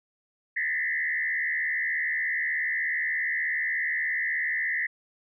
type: tone with frequency modulation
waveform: sine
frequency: 1914 Hz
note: A#6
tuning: 45 cents sharp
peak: -25 dBFS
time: 0.56-4.87 s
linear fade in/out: 10 ms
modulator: 76.7 Hz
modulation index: 2
effects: none